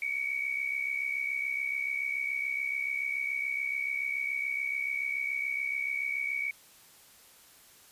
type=tone pair together; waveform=sine; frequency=2243 / 2310 Hz; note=C#7 / D7; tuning=+20 / -29 cents; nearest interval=minor second; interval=51 cents; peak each=-31 / -35 dBFS; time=0.02-6.51 s; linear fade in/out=2 ms; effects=white hiss -57 dBFS RMS until 7.91 s + resampled to 32000 Hz